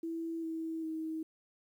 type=tone with pitch steps; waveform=sine; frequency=329.6 / 323.9 / 318.4 Hz; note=E4 / E4 / D#4; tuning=0 / -30 / +40 cents; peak=-35 dBFS; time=0.03-1.23 s; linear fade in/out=5 ms; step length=400 ms; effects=11-bit